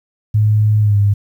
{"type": "tone with pitch glide", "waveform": "sine", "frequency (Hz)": [106.6, 101.67], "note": ["G#2", "G#2"], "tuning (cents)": [46, -36], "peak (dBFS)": -9, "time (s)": [0.34, 1.14], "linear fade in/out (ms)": 10, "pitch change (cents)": -82, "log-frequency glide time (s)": [0.8, 0.97], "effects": ["8-bit"]}